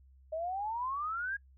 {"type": "exponential sweep", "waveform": "sine", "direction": "up", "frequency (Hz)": [618, 1658], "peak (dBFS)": -33, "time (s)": [0.32, 1.37], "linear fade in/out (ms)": 10, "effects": ["noise-tail reverb RT60 0.1 s tail -21 dB re dry", "added 66 Hz sine -57 dBFS peak until 1.57 s"]}